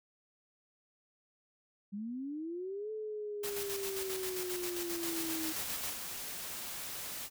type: linear two-way sweep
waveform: sine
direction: up then down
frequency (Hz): 194.8 to 435.1 to 314.9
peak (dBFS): -37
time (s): 1.92-5.53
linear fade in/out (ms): 20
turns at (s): 2.91
type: noise with tremolo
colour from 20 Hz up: white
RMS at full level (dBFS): -39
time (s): 3.43-5.94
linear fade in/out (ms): 10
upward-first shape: square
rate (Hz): 7.5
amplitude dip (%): 45
type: noise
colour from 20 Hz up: white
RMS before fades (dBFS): -42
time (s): 4.99-7.3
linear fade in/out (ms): 50
effects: none